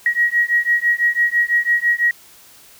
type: beating tone pair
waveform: sine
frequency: 1898 / 1904 Hz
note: A#6 / A#6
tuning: +31 / +36 cents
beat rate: 6 Hz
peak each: -17 dBFS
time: 0.06-2.11 s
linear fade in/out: 2 ms
effects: white hiss -46 dBFS RMS until 2.79 s